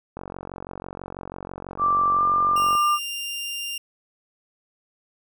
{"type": "click train", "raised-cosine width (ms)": 1, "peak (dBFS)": -20, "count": 120, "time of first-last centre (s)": [0.17, 2.751], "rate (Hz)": 46.1}
{"type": "tone with pitch glide", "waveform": "sine", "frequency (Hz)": [1174.7, 1193.9], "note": ["D6", "D6"], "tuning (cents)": [0, 28], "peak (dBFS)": -17, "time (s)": [1.78, 2.99], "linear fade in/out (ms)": 50, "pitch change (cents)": 28, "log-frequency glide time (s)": [2.15, 2.22]}
{"type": "tone", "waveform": "sawtooth", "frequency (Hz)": 2794, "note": "F7", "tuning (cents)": 0, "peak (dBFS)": -25, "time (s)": [2.56, 3.78], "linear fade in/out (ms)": 5}
{"effects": []}